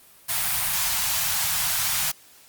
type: band-stop noise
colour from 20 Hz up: white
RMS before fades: -24 dBFS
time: 0.28-2.12 s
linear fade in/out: 20 ms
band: 180 to 670 Hz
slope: 48 dB/octave
effects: white hiss -52 dBFS RMS until 2.48 s + Opus 32 kbps